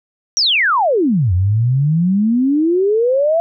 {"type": "exponential two-way sweep", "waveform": "sine", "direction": "down then up", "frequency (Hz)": [5920, 86.9, 682], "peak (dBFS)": -11, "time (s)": [0.37, 3.4], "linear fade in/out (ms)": 0, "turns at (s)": 1.33, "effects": []}